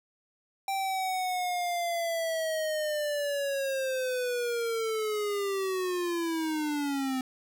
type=linear sweep; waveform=square; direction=down; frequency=784 to 256.7 Hz; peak=-29 dBFS; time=0.68-7.21 s; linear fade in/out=2 ms; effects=none